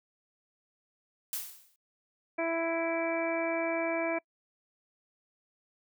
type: noise with exponential decay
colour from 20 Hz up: blue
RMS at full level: -32 dBFS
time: 1.33-1.76 s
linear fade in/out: 1 ms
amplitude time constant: 93 ms
type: harmonic tone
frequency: 331 Hz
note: E4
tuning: 7 cents sharp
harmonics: 1 / 2 / 3 / 4 / 5 / 6 / 7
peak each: -34 / -31 / -40 / -45 / -42 / -47 / -36 dBFS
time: 2.38-4.19 s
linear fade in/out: 10 ms
effects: noise-tail reverb RT60 0.1 s tail -26 dB re dry